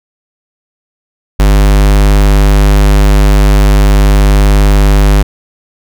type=tone; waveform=square; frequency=50.2 Hz; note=G1; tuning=42 cents sharp; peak=-4 dBFS; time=1.39-5.23 s; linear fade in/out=10 ms; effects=none